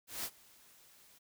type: noise with ADSR envelope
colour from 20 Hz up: white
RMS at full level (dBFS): -38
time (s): 0.07-1.19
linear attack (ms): 170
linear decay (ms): 60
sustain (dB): -24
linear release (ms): 17
effects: none